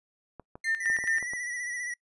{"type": "clicks", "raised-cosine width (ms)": 1, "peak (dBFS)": -29, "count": 7, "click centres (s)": [0.397, 0.555, 0.9, 0.988, 1.04, 1.227, 1.335]}
{"type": "tone with tremolo", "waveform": "sine", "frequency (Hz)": 1805, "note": "A6", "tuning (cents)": 44, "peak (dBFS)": -24, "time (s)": [0.64, 1.24], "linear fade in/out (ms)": 50, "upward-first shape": "square", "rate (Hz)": 4.6, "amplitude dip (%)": 75}
{"type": "tone with exponential decay", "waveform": "sawtooth", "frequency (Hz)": 2092, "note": "C7", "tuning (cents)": -1, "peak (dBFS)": -31, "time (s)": [0.64, 0.92], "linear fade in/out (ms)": 5, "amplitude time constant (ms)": 59}
{"type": "tone with vibrato", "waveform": "square", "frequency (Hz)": 1951, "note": "B6", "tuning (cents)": -22, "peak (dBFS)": -33, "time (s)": [0.8, 1.94], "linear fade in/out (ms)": 5, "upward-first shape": "sine", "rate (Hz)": 15, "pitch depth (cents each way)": 45}
{"effects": ["noise-tail reverb RT60 0.1 s tail -25 dB re dry", "resampled to 24000 Hz"]}